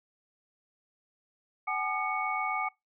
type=tone cluster; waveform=sine; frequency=758 / 845 / 1209 / 2223 Hz; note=F#5 / G#5 / D6 / C#7; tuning=+42 / +30 / +50 / +4 cents; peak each=-35 / -36 / -33 / -34 dBFS; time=1.67-2.69 s; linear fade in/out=10 ms; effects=noise-tail reverb RT60 0.2 s tail -24 dB re dry